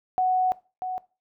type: tone pair in turn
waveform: sine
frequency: 741 / 741 Hz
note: F#5 / F#5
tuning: +2 / +2 cents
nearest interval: unison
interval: 0 cents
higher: neither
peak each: -19 / -27 dBFS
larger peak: first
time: 0.18-0.52 / 0.82-0.98 s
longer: first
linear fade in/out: 0 ms
effects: noise-tail reverb RT60 0.3 s tail -19 dB re dry